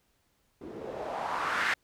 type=noise with low-pass filter sweep; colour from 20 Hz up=blue; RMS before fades=-33 dBFS; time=0.61-1.74 s; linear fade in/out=5 ms; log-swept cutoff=310 to 1900 Hz; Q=2.8; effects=pink hiss -72 dBFS RMS until 1.83 s